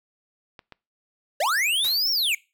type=clicks; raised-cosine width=0.3 ms; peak=-26 dBFS; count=2; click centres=0.592 / 0.723 s
type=linear two-way sweep; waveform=square; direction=up then down; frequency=523.3 to 5588 to 2147 Hz; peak=-21 dBFS; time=1.4-2.35 s; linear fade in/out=5 ms; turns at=2.11 s
type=noise with exponential decay; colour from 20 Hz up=white; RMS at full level=-31 dBFS; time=1.84-2.1 s; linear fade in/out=5 ms; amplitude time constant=56 ms
effects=noise-tail reverb RT60 0.3 s tail -24 dB re dry